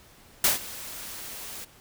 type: noise with ADSR envelope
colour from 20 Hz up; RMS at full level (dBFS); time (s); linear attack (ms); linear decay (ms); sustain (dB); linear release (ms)
white; -19; 0.44-1.65; 4; 140; -20; 11
effects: pink hiss -54 dBFS RMS until 1.8 s

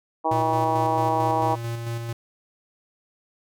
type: harmonic tone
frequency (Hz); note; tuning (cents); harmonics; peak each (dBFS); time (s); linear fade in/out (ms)
160; D#3; +49; 2 / 3 / 4 / 5 / 6 / 7; -30 / -30 / -28 / -24 / -25 / -32; 0.24-1.56; 20
type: tone with tremolo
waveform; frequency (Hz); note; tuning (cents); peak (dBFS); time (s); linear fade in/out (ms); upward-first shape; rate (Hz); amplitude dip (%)
square; 116.54; A#2; 0; -27; 0.31-2.13; 5; square; 4.5; 35
effects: none

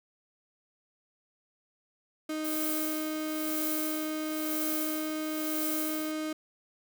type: tone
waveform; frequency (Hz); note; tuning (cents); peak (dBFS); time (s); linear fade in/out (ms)
35% pulse; 310.4; D#4; -4; -30; 2.29-6.33; 5
type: noise with tremolo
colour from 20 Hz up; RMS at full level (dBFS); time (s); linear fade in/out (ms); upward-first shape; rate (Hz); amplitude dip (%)
violet; -33; 2.44-6.12; 10; sine; 1; 80
effects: none

